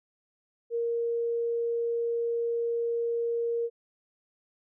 sine tone, 467.3 Hz, A#4, 4 cents sharp, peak -26 dBFS, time 0.7-3.7 s, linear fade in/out 50 ms, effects none

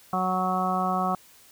harmonic tone, 185 Hz, F#3, in tune, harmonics 1 / 2 / 3 / 4 / 5 / 6 / 7, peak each -29 / -37 / -36 / -27 / -39 / -29 / -31 dBFS, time 0.13-1.15 s, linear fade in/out 2 ms, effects white hiss -54 dBFS RMS until 1.51 s

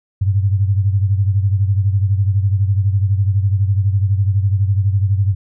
sine beating tone pair, 97 / 109 Hz, G2 / A2, -18 / -16 cents, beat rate 12 Hz, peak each -13 / -19 dBFS, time 0.21-5.35 s, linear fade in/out 10 ms, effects none

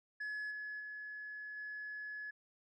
sine tone with level steps, 1700 Hz, G#6, 40 cents sharp, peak -36 / -40 / -43 / -41 dBFS, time 0.2-2.31 s, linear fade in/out 10 ms, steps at 0.5 / 0.79 / 1.56 s, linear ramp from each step 20 ms, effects tanh soft clip ceiling -38 dBFS

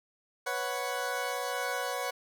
20% pulse chord, B suspended second, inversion none, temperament equal, 493.9 / 554.4 / 740 Hz, B4 / C#5 / F#5, 0 / 0 / 0 cents, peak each -31 dBFS, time 0.46-2.11 s, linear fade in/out 10 ms, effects none

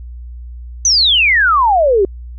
sine exponential sweep, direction down, 6250 to 370 Hz, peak -8 dBFS, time 0.85-2.05 s, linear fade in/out 2 ms, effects added 60 Hz sine -27 dBFS peak until 2.38 s

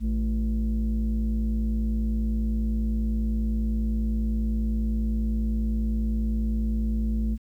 sine tone pair together, 55 / 220 Hz, A1 / A3, 0 / 0 cents, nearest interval 2 octaves, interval 2400 cents, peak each -22 / -26 dBFS, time 0-7.38 s, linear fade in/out 50 ms, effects tanh soft clip ceiling -19 dBFS + 10-bit

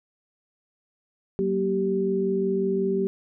sine tone cluster, 189 / 234.5 / 388.8 Hz, F#3 / A#3 / G4, +37 / +11 / -14 cents, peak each -27 / -31 / -23 dBFS, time 1.39-3.07 s, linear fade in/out 0 ms, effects none

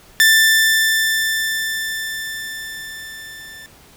sawtooth tone with level ramp, 1773 Hz, A6, 13 cents sharp, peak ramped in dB -5 to -32 dBFS, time 0.2-3.66 s, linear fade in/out 0 ms, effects pink hiss -47 dBFS RMS until 3.96 s

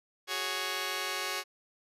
5% pulse chord, F# suspended second, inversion none, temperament just, 370 / 416.2 / 555 Hz, F#4 / G#4 / C#5, 0 / +4 / +2 cents, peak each -26 dBFS, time 0.27-1.44 s, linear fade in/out 50 ms, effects resampled to 32000 Hz

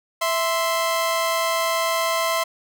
sawtooth tone pair together, 658.9 / 1043 Hz, E5 / C6, -1 / -6 cents, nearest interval minor sixth, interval 795 cents, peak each -19 dBFS, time 0.21-2.44 s, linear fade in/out 10 ms, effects none

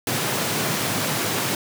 pink high-pass noise, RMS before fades -24 dBFS, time 0.07-1.55 s, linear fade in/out 2 ms, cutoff 100 Hz, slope 96 dB/octave, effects none

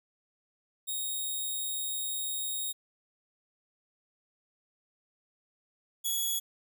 5% pulse tone pair in turn, 3738 / 3372 Hz, A#7 / G#7, +4 / +26 cents, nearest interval major second, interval 178 cents, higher first, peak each -24 / -21 dBFS, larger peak second, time 0.87-2.73 / 6.04-6.4 s, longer first, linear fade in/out 20 ms, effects none

